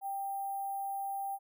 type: tone with sample-and-hold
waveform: sine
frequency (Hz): 790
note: G5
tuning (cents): +13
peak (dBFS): -34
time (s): 0.01-1.39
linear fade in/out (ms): 50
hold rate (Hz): 11025
effects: none